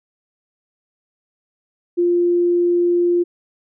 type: tone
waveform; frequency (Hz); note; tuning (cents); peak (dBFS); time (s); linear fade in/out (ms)
sine; 349.2; F4; 0; -13; 1.97-3.24; 20
effects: none